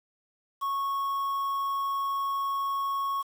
triangle tone with quantisation, 1102 Hz, C#6, 11 cents flat, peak -25 dBFS, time 0.61-3.23 s, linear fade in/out 20 ms, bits 8, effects none

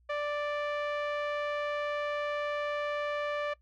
sawtooth tone with low-pass filter, 587.3 Hz, D5, in tune, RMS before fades -33 dBFS, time 0.09-3.54 s, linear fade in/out 10 ms, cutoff 2200 Hz, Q 1.1, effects noise-tail reverb RT60 0.1 s tail -21 dB re dry + added 60 Hz sine -62 dBFS peak until 3.61 s

